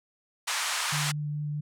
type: band-pass noise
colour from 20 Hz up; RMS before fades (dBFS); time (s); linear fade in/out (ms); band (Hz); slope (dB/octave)
pink; -30; 0.47-1.12; 10; 920 to 10000; 24
type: tone with vibrato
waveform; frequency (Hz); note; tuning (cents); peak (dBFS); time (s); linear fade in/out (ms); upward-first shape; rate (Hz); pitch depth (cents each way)
sine; 148.5; D3; +20; -29; 0.92-1.61; 10; sine; 4.7; 8
effects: none